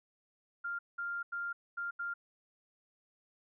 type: tone bursts at uneven times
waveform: sine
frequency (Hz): 1396.9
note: F6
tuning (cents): 0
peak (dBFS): -35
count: 5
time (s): 0.64-0.79 / 0.98-1.23 / 1.32-1.53 / 1.77-1.91 / 1.99-2.14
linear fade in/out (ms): 10
effects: none